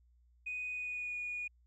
sine tone with pitch glide, 2489 to 2452 Hz, D#7 to D#7, 0 to -26 cents, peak -36 dBFS, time 0.46-1.48 s, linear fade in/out 10 ms, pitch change -26 cents, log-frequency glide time 0.71-1.17 s, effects tanh soft clip ceiling -32 dBFS + added 60 Hz sine -64 dBFS peak until 1.66 s

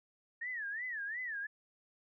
sine tone with vibrato, 1803 Hz, A6, 42 cents sharp, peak -37 dBFS, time 0.41-1.47 s, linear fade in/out 10 ms, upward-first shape sine, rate 2.8 Hz, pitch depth 200 cents each way, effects none

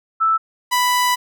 sine / sawtooth tone pair in turn, 1318.5 / 990.3 Hz, E6 / B5, 0 / +4 cents, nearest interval perfect fourth, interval 496 cents, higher first, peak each -13 / -11 dBFS, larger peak second, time 0.2-0.38 / 0.71-1.16 s, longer second, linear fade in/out 20 ms, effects none

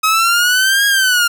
sawtooth exponential two-way sweep, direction up then down, 1267 to 1648 to 1392 Hz, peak -7 dBFS, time 0.03-1.28 s, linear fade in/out 10 ms, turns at 0.86 s, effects none

